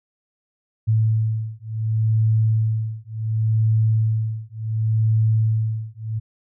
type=beating tone pair; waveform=sine; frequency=110 / 110.69 Hz; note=A2 / A2; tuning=0 / +11 cents; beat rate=0.69 Hz; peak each=-20 dBFS; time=0.87-6.2 s; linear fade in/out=20 ms; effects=none